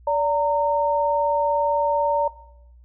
sine tone pair together, 578.9 / 919 Hz, D5 / A#5, -25 / -25 cents, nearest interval minor sixth, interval 800 cents, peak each -21 dBFS, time 0.07-2.28 s, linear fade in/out 5 ms, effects noise-tail reverb RT60 0.8 s tail -18 dB re dry + added 60 Hz sine -46 dBFS peak until 2.84 s

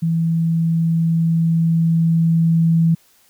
sine tone with level ramp, 164.81 Hz, E3, in tune, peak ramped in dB -15 to -11 dBFS, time 0.02-2.95 s, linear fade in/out 10 ms, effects white hiss -55 dBFS RMS until 3.29 s

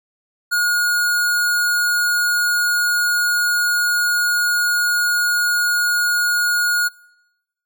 square tone, 1439 Hz, F#6, 49 cents flat, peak -16 dBFS, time 0.51-6.89 s, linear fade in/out 20 ms, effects noise-tail reverb RT60 1.0 s tail -26 dB re dry

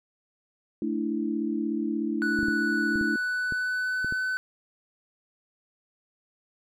sine chord, A suspended fourth, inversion none, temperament just, 220 / 293.3 / 330 Hz, A3 / D4 / E4, 0 / -2 / +2 cents, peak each -30 dBFS, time 0.82-3.16 s, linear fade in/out 2 ms
triangle tone with pitch glide, 1480 to 1511.1 Hz, F#6 to F#6, 0 to +36 cents, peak -24 dBFS, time 2.22-4.37 s, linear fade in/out 0 ms, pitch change +36 cents, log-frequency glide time 2.99-4.21 s
clicks, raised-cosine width 3 ms, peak -23 dBFS, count 8, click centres 2.39 / 2.431 / 2.484 / 2.957 / 3.012 / 3.523 / 4.046 / 4.124 s
effects none

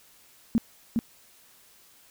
sine tone with echo, 230 Hz, A#3, 23 cents flat, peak -18 dBFS, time 0.55-0.58 s, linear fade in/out 0 ms, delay 410 ms, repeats 1, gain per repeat -3 dB, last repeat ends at 0.99 s, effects white hiss -57 dBFS RMS until 2.1 s

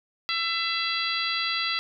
harmonic tone, 670 Hz, E5, 28 cents sharp, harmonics 2 / 3 / 4 / 5 / 6 / 7, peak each -32 / -32 / -32 / -32 / -32 / -32 dBFS, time 0.29-1.79 s, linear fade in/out 0 ms, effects none

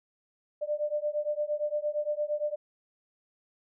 sine beating tone pair, 592 / 600.7 Hz, D5 / D5, +14 / +39 cents, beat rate 8.7 Hz, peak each -31 dBFS, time 0.61-2.56 s, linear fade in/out 20 ms, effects none

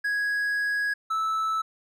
triangle tone pair in turn, 1661.2 / 1310.9 Hz, G#6 / E6, 0 / -10 cents, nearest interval major third, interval 410 cents, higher first, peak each -22 dBFS, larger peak neither, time 0.04-0.94 / 1.1-1.62 s, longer first, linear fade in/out 10 ms, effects none

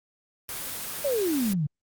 white noise, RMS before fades -34 dBFS, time 0.49-1.53 s, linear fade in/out 0 ms
sine exponential sweep, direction down, 601 to 138.59 Hz, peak -23 dBFS, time 1.04-1.67 s, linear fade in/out 10 ms
effects Opus 24 kbps

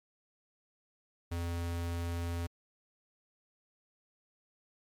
square tone, 85.4 Hz, F2, 38 cents flat, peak -34 dBFS, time 1.31-2.47 s, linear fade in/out 10 ms, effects MP3 96 kbps

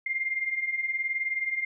sine beating tone pair, 2093 / 2112 Hz, C7 / C7, 0 / +16 cents, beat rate 19 Hz, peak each -33 / -28 dBFS, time 0.06-1.65 s, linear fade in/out 5 ms, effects none

